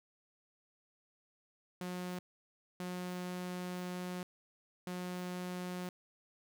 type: tone bursts at uneven times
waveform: sawtooth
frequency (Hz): 180.3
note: F#3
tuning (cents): -45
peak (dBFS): -35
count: 3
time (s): 1.81-2.19 / 2.8-4.23 / 4.87-5.89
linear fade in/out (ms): 2
effects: none